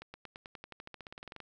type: accelerating click train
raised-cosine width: 0.3 ms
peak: -29 dBFS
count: 20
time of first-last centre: 0.02-1.403 s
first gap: 120 ms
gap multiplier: 0.94
effects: none